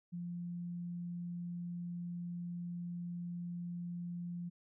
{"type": "tone", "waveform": "sine", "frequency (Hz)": 174.1, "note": "F3", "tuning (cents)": -5, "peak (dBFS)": -39, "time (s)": [0.12, 4.5], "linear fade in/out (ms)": 20, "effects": []}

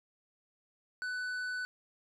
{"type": "tone with tanh clipping", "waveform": "sine", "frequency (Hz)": 1495, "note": "F#6", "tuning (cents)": 17, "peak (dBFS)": -36, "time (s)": [1.02, 1.65], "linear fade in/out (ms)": 0, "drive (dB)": 9, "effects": []}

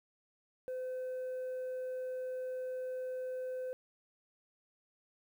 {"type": "tone", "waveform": "sine", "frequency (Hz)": 511, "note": "C5", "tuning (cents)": -41, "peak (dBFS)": -34, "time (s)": [0.68, 3.73], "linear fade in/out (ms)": 0, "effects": ["tanh soft clip ceiling -36 dBFS", "11-bit"]}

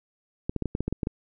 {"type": "clicks", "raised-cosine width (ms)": 3, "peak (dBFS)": -14, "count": 10, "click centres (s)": [0.495, 0.563, 0.623, 0.657, 0.751, 0.806, 0.88, 0.926, 1.032, 1.071], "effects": []}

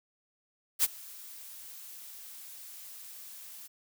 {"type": "noise with ADSR envelope", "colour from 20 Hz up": "blue", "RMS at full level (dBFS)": -23, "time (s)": [0.79, 3.68], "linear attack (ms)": 47, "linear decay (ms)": 30, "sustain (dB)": -24, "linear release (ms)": 19, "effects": []}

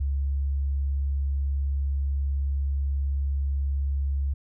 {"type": "tone", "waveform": "sine", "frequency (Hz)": 69.3, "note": "C#2", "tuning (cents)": 0, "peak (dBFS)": -23, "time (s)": [0, 4.34], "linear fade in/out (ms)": 10, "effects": []}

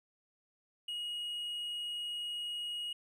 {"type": "tone", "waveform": "triangle", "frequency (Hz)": 2888, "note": "F#7", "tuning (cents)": -43, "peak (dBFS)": -35, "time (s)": [0.88, 2.93], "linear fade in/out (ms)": 5, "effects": []}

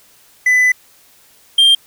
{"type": "tone pair in turn", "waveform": "triangle", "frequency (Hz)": [2000, 3184], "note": ["B6", "G7"], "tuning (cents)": [21, 26], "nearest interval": "minor sixth", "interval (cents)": 805, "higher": "second", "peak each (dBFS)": [-7, -5], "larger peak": "second", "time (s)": [[0.46, 0.72], [1.58, 1.75]], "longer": "first", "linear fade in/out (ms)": 5, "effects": ["white hiss -49 dBFS RMS until 1.86 s"]}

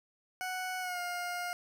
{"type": "tone with pitch glide", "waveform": "20% pulse", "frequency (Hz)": [740, 709], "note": ["F#5", "F5"], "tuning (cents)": [0, 26], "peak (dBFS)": -30, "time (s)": [0.41, 1.53], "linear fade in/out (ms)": 0, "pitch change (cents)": -74, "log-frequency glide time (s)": [0.8, 1], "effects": []}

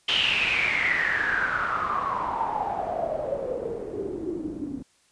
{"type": "noise with low-pass filter sweep", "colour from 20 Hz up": "white", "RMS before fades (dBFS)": -27, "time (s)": [0.08, 4.83], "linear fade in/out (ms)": 10, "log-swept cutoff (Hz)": [3100, 260], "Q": 9.6, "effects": ["white hiss -63 dBFS RMS until 5.11 s", "resampled to 22050 Hz"]}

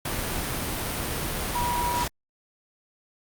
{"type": "tone in noise", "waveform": "sine", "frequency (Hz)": 967, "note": "B5", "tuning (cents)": -37, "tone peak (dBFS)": -25, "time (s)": [1.55, 2.04], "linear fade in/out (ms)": 5, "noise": "pink", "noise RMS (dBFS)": -29, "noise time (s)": [0.05, 2.08], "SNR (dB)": 1, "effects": ["Opus 48 kbps"]}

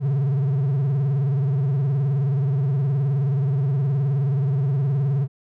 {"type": "tone with vibrato", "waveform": "triangle", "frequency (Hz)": 137.4, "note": "C#3", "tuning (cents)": -15, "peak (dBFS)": -16, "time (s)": [0, 5.28], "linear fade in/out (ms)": 50, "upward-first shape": "sine", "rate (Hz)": 19, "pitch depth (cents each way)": 140, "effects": []}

